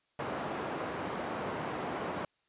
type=band-pass noise; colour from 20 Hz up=white; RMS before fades=-37 dBFS; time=0.19-2.25 s; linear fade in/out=2 ms; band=130 to 970 Hz; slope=12 dB/octave; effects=white hiss -75 dBFS RMS until 2.48 s + resampled to 8000 Hz